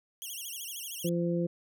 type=tone with vibrato; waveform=5% pulse; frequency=3020 Hz; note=F#7; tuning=35 cents sharp; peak=-30 dBFS; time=0.22-1.09 s; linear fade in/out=0 ms; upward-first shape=sine; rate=13 Hz; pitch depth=190 cents each way
type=harmonic tone; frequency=171.9 Hz; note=F3; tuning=27 cents flat; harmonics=1 / 2 / 3; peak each=-29 / -32 / -34 dBFS; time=1.04-1.47 s; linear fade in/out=10 ms
effects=none